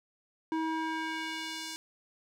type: tone with band-pass filter sweep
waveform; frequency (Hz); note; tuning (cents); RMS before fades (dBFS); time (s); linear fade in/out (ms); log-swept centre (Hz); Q
square; 320.2; D#4; +50; -35; 0.52-1.76; 0; 650 to 5900; 0.94
effects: none